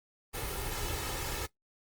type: noise with comb filter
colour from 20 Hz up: pink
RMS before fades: -36 dBFS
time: 0.33-1.47 s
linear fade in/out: 20 ms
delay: 2.3 ms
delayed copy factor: +0.6
effects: noise-tail reverb RT60 0.1 s tail -17 dB re dry + Opus 32 kbps